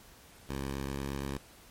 10% pulse tone with pitch glide, 68.3 to 68.85 Hz, C#2 to C#2, -25 to -11 cents, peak -26 dBFS, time 0.49-1.38 s, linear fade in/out 5 ms, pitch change +14 cents, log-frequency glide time 0.88-0.94 s, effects pink hiss -56 dBFS RMS until 1.7 s + MP3 64 kbps

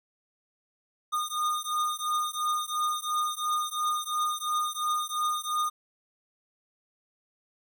square beating tone pair, 1222 / 1224.9 Hz, D#6 / D#6, -32 / -27 cents, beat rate 2.9 Hz, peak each -31 dBFS, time 1.12-5.7 s, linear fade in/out 20 ms, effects none

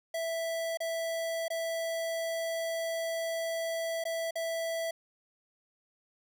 square tone with dropouts, 659.3 Hz, E5, in tune, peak -32 dBFS, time 0.14-4.91 s, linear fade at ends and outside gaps 5 ms, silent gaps 0.773-0.803 / 1.482-1.502 / 4.04-4.052 / 4.309-4.355 s, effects none

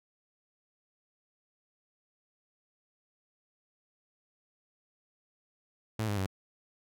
sawtooth tone with pitch steps, 110 / 102.63 / 95.76 Hz, A2 / G#2 / G2, 0 / -20 / -40 cents, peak -26 dBFS, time 5.99-6.263 s, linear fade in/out 5 ms, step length 91 ms, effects none

